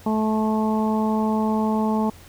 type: harmonic tone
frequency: 217.4 Hz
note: A3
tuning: 21 cents flat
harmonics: 1 / 2 / 3 / 4 / 5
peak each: -20 / -28 / -31 / -27 / -33 dBFS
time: 0.06-2.1 s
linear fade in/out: 5 ms
effects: added 88 Hz sine -48 dBFS peak until 2.28 s + pink hiss -48 dBFS RMS until 2.28 s